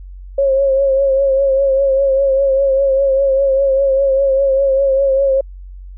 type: tone with vibrato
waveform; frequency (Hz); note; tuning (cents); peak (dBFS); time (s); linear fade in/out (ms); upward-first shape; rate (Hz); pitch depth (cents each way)
sine; 543; C#5; -36; -10; 0.38-5.41; 5; triangle; 5; 48
effects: added 46 Hz sine -30 dBFS peak until 5.97 s